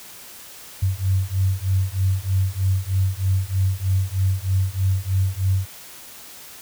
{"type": "beating tone pair", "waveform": "sine", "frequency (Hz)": [93.6, 96.8], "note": ["F#2", "G2"], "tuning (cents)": [20, -21], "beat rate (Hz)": 3.2, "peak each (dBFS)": -21, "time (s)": [0.82, 5.66], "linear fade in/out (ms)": 10, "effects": ["white hiss -41 dBFS RMS until 6.61 s"]}